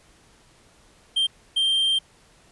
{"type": "tone bursts at uneven times", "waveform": "triangle", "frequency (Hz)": 3165, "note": "G7", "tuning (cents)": 16, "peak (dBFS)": -17, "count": 2, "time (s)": [[1.16, 1.27], [1.56, 1.99]], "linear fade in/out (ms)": 10, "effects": ["pink hiss -56 dBFS RMS until 2.51 s", "resampled to 24000 Hz"]}